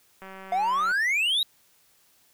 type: click train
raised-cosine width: 0.5 ms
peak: -28 dBFS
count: 134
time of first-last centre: 0.22-0.916 s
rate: 191 Hz
type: exponential sweep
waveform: triangle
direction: up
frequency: 698.5 to 3909 Hz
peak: -20 dBFS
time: 0.52-1.43 s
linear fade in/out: 2 ms
effects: white hiss -62 dBFS RMS until 2.33 s